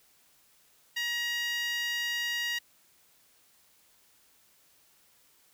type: tone with high-pass filter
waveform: 10% pulse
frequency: 950 Hz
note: A#5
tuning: 33 cents sharp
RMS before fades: -32 dBFS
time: 0.96-2.59 s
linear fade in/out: 10 ms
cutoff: 2100 Hz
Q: 4.1
effects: white hiss -64 dBFS RMS until 5.53 s